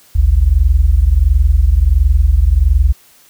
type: tone pair together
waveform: sine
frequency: 51.97 / 73.4 Hz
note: G#1 / D2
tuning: +2 / 0 cents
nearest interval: tritone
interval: 598 cents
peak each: -10 dBFS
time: 0.15-2.93 s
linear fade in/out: 10 ms
effects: white hiss -47 dBFS RMS until 3.29 s